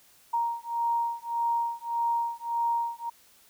sine beating tone pair, 934 / 935.7 Hz, A#5 / A#5, +3 / +6 cents, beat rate 1.7 Hz, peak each -29 / -29 dBFS, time 0.33-3.1 s, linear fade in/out 10 ms, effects white hiss -59 dBFS RMS until 3.49 s

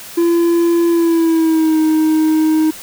triangle tone with pitch glide, 340 to 313.6 Hz, F4 to D#4, -46 to +14 cents, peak -8 dBFS, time 0.17-2.71 s, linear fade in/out 10 ms, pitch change -140 cents, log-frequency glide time 0.88-1.79 s, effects white hiss -33 dBFS RMS until 2.82 s

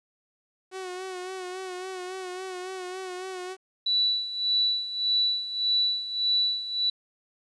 sawtooth tone with vibrato, 370 Hz, F#4, in tune, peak -30 dBFS, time 0.71-3.57 s, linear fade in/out 50 ms, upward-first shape sine, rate 3.6 Hz, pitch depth 43 cents each way
sine tone with tremolo, 3951 Hz, B7, in tune, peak -20 dBFS, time 3.86-6.9 s, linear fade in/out 5 ms, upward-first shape sine, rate 1.7 Hz, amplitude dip 75%
effects resampled to 22050 Hz + 10-bit

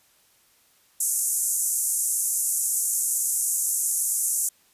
white band-pass noise, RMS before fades -25 dBFS, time 1-4.49 s, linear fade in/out 5 ms, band 6600 to 12000 Hz, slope 48 dB/octave, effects white hiss -61 dBFS RMS until 4.73 s + resampled to 32000 Hz

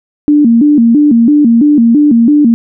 sine tone with vibrato, 261.6 Hz, C4, in tune, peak -3 dBFS, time 0.28-2.54 s, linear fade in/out 0 ms, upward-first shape square, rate 3 Hz, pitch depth 210 cents each way, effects none

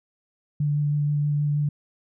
sine tone with vibrato, 146.83 Hz, D3, in tune, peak -20 dBFS, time 0.6-1.69 s, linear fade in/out 5 ms, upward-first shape square, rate 6.3 Hz, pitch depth 9 cents each way, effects none

